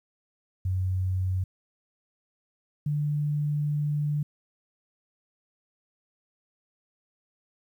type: tone pair in turn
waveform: sine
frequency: 93 / 147.79 Hz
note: F#2 / D3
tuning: +9 / +11 cents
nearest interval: minor sixth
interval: 802 cents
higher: second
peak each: -24 dBFS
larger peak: neither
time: 0.65-1.44 / 2.86-4.23 s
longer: second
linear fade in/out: 5 ms
effects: 10-bit